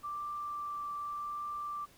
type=tone with vibrato; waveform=sine; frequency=1174.7 Hz; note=D6; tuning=in tune; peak=-36 dBFS; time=0.03-1.86 s; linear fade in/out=20 ms; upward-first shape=triangle; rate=0.86 Hz; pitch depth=8 cents each way; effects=pink hiss -61 dBFS RMS until 1.97 s